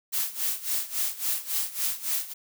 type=noise with tremolo; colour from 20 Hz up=blue; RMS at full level=-26 dBFS; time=0.12-2.34 s; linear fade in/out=20 ms; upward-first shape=sine; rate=3.6 Hz; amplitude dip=85%; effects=none